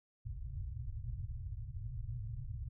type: low-pass noise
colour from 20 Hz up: white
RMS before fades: -42 dBFS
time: 0.25-2.69 s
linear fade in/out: 10 ms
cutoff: 130 Hz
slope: 96 dB/octave
effects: none